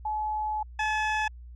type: tone pair in turn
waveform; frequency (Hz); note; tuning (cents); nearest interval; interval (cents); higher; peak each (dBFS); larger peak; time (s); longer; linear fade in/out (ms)
sine / 20% pulse; 855 / 858.5; A5 / A5; -50 / -43; unison; 7; second; -27 / -20; second; 0.05-0.63 / 0.79-1.28; first; 5
effects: added 60 Hz sine -42 dBFS peak until 1.55 s + low-pass 4000 Hz 12 dB/octave